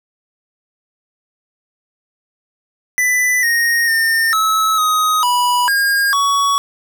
square tone with pitch steps, 1992 / 1862 / 1815 / 1296 / 1256 / 980 / 1621 / 1125 Hz, B6 / A#6 / A#6 / E6 / D#6 / B5 / G#6 / C#6, +14 / -2 / -47 / -30 / +16 / -14 / -42 / +25 cents, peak -13 dBFS, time 2.98-6.58 s, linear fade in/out 0 ms, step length 450 ms, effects 9-bit

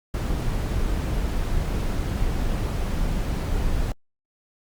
brown noise, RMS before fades -24 dBFS, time 0.14-3.92 s, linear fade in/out 2 ms, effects Opus 48 kbps

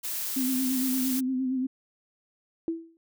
blue noise, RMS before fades -32 dBFS, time 0.03-1.21 s, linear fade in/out 20 ms
sine tone with vibrato, 259.2 Hz, C4, 16 cents flat, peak -25 dBFS, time 0.36-1.67 s, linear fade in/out 10 ms, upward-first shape sine, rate 8.7 Hz, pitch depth 42 cents each way
sine tone with exponential decay, 329.6 Hz, E4, in tune, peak -23 dBFS, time 2.68-2.97 s, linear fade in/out 1 ms, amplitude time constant 62 ms
effects none

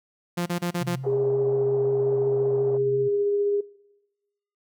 sawtooth tone bursts, 174.61 Hz, F3, in tune, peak -20 dBFS, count 5, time 0.37-0.958 s, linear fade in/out 10 ms, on 92 ms, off 32 ms
sine tone with vibrato, 131.1 Hz, C3, 4 cents sharp, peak -30 dBFS, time 0.8-3.09 s, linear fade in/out 20 ms, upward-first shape sine, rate 5.6 Hz, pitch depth 21 cents each way
pink band-pass noise, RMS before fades -40 dBFS, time 1.03-2.78 s, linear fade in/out 10 ms, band 440 to 760 Hz, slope 24 dB/octave
sine tone with tremolo, 407.2 Hz, G#4, 34 cents flat, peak -20 dBFS, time 1.06-3.61 s, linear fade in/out 10 ms, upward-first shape triangle, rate 15 Hz, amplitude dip 25%
effects noise-tail reverb RT60 1.0 s tail -22 dB re dry

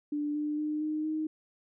sine tone with pitch steps, 294.7 / 298.8 / 303 / 307.2 / 311.5 Hz, D4 / D4 / D#4 / D#4 / D#4, +6 / +30 / -46 / -22 / +2 cents, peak -29 dBFS, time 0.12-1.27 s, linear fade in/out 5 ms, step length 230 ms, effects none

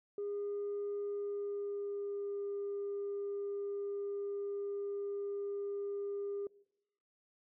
sine tone with pitch glide, 407.5 to 402.8 Hz, G#4 to G4, -33 to +47 cents, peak -35 dBFS, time 0.18-6.47 s, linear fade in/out 2 ms, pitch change -20 cents, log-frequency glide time 0.99-2.46 s, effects noise-tail reverb RT60 0.9 s tail -23 dB re dry + tanh soft clip ceiling -33 dBFS

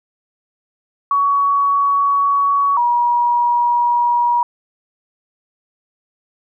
sine tone pair in turn, 1124 / 958.5 Hz, C#6 / A#5, +24 / +48 cents, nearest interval minor third, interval 276 cents, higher first, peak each -12 dBFS, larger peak neither, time 1.11-2.77 / 2.77-4.43 s, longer neither, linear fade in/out 2 ms, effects none

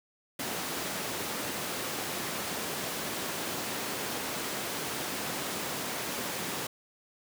pink high-pass noise, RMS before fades -35 dBFS, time 0.39-6.67 s, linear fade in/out 5 ms, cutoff 200 Hz, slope 12 dB/octave, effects none

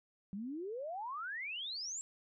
sine exponential sweep, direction up, 187.5 to 7700 Hz, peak -39 dBFS, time 0.33-2.01 s, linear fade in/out 0 ms, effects none

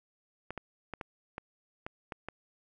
clicks, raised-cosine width 0.5 ms, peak -23 dBFS, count 8, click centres 0.506 / 0.577 / 0.937 / 1.012 / 1.381 / 1.865 / 2.122 / 2.286 s, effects none

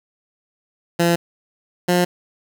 15% pulse tone pair in turn, 170.8 / 177.62 Hz, F3 / F3, -38 / +30 cents, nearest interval minor second, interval 68 cents, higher second, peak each -8 dBFS, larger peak neither, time 0.99-1.16 / 1.88-2.05 s, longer neither, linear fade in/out 10 ms, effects 8-bit

